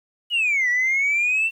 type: exponential two-way sweep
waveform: sine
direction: down then up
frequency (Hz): 2958 to 1930 to 2718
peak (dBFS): -16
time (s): 0.3-1.51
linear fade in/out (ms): 50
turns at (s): 0.69
effects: tanh soft clip ceiling -15 dBFS + 9-bit